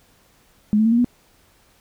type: tone with pitch steps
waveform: sine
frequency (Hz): 210.5 / 218.4 / 226.7 / 235.2 / 244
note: G#3 / A3 / A#3 / A#3 / B3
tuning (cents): +24 / -13 / -48 / +16 / -21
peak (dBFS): -13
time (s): 0.73-1.045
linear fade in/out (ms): 0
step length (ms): 63
effects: pink hiss -57 dBFS RMS until 1.8 s